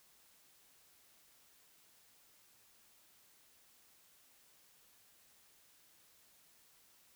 silence, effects white hiss -67 dBFS RMS until 7.15 s

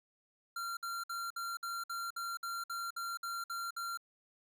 square tone bursts, 1376 Hz, F6, 26 cents flat, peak -38 dBFS, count 13, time 0.56-3.974 s, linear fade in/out 5 ms, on 210 ms, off 57 ms, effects none

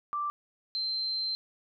sine tone pair in turn, 1174.7 / 4119 Hz, D6 / C8, 0 / -28 cents, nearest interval octave + minor seventh, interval 2172 cents, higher second, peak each -29 / -29 dBFS, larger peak neither, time 0.13-0.3 / 0.75-1.35 s, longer second, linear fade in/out 0 ms, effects none

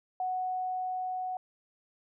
sine tone with level ramp, 740 Hz, F#5, in tune, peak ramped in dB -29 to -32 dBFS, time 0.2-1.37 s, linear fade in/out 2 ms, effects none

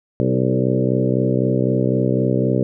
harmonic tone with a mistuned harmonic, 63.9 Hz, C2, 40 cents flat, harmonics 2 / 3 / 4 / 5 / 6 / 7 / 8 / 9, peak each -20 / -22 / -23 / -24 / -25 / -25 / -26 / -27 dBFS, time 0.2-2.63 s, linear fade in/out 0 ms, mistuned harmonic 6, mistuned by +19 cents, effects none

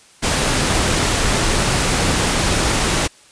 pink noise, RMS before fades -17 dBFS, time 0.22-3.08 s, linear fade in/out 20 ms, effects white hiss -48 dBFS RMS until 3.31 s + resampled to 22050 Hz

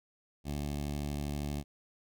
15% pulse tone with notch filter, 72.6 Hz, D2, 19 cents flat, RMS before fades -36 dBFS, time 0.44-1.64 s, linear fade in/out 50 ms, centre 1400 Hz, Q 0.93, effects none

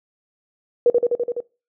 sine tone with echo, 481 Hz, B4, 46 cents flat, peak -10 dBFS, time 0.86-0.9 s, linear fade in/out 2 ms, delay 84 ms, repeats 6, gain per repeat -2 dB, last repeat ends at 1.404 s, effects noise-tail reverb RT60 0.3 s tail -22 dB re dry

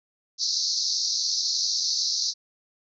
pink band-pass noise, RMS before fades -26 dBFS, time 0.38-2.34 s, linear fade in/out 50 ms, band 4100 to 6100 Hz, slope 96 dB/octave, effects none

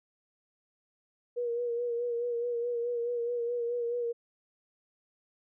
sine tone with vibrato, 476.7 Hz, A#4, 39 cents sharp, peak -29 dBFS, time 1.36-4.13 s, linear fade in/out 20 ms, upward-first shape sine, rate 4.7 Hz, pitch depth 35 cents each way, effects none

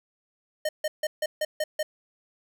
square tone bursts, 613 Hz, D#5, 26 cents flat, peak -25 dBFS, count 7, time 0.65-1.83 s, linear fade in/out 5 ms, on 40 ms, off 150 ms, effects none

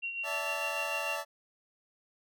sine tone with tremolo, 2749 Hz, F7, 28 cents flat, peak -32 dBFS, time 0.02-1.17 s, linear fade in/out 20 ms, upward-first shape sine, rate 6.7 Hz, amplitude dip 50%
25% pulse chord, D suspended second, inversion none, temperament equal with one note detuned, 575.6 / 659.3 / 880 Hz, D5 / E5 / A5, -35 / 0 / 0 cents, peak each -35 dBFS, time 0.23-1.25 s, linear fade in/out 50 ms
effects none

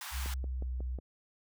pink high-pass noise, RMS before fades -43 dBFS, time 0.01-0.34 s, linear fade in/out 2 ms, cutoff 810 Hz, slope 48 dB/octave
sine tone with pitch glide, 65.41 to 62.64 Hz, C2 to B1, 0 to +25 cents, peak -33 dBFS, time 0.11-1 s, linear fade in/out 50 ms, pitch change -75 cents, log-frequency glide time 0.32-0.7 s
click train, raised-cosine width 2 ms, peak -31 dBFS, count 5, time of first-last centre 0.26-0.987 s, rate 5.5 Hz
effects none

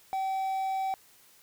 triangle tone with quantisation, 768 Hz, G5, 36 cents flat, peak -26 dBFS, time 0.13-0.94 s, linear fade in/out 0 ms, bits 9, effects white hiss -59 dBFS RMS until 1.42 s

